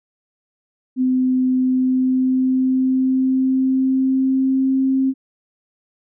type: tone with pitch glide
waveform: sine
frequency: 256.5 to 265.5 Hz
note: C4 to C4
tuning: -34 to +25 cents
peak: -14 dBFS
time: 0.96-5.14 s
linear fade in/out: 50 ms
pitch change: +59 cents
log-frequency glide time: 1.56-4.79 s
effects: none